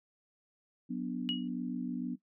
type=chord; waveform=sine; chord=B minor; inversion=second; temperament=equal; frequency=185 / 246.9 / 293.7 Hz; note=F#3 / B3 / D4; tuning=0 / 0 / 0 cents; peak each=-39 / -36 / -40 dBFS; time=0.89-2.16 s; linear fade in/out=20 ms
type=tone with exponential decay; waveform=sine; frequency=2900 Hz; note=F#7; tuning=35 cents flat; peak=-29 dBFS; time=1.29-1.48 s; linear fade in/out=0 ms; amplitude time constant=41 ms
effects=noise-tail reverb RT60 0.1 s tail -17 dB re dry